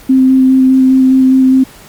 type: tone with vibrato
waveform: sine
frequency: 261.6 Hz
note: C4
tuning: in tune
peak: -4 dBFS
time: 0.09-1.64 s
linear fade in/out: 10 ms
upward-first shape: square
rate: 4.9 Hz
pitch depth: 9 cents each way
effects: pink hiss -37 dBFS RMS until 1.88 s + Opus 48 kbps